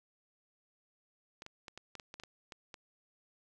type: clicks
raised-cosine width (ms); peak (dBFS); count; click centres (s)
0.2; -29; 11; 1.421 / 1.464 / 1.682 / 1.776 / 1.953 / 1.998 / 2.141 / 2.199 / 2.236 / 2.522 / 2.742
effects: none